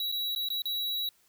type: tone with dropouts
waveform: square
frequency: 3897 Hz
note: B7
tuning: 24 cents flat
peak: -30 dBFS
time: 0-1.09 s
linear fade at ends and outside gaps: 2 ms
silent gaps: 0.117-0.123 / 0.35-0.36 / 0.487-0.502 / 0.62-0.655 s
effects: white hiss -66 dBFS RMS until 1.28 s